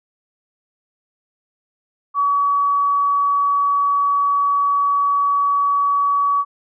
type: tone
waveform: sine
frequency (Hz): 1135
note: C#6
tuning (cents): +41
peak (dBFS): -14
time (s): 2.14-6.45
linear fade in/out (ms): 50
effects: none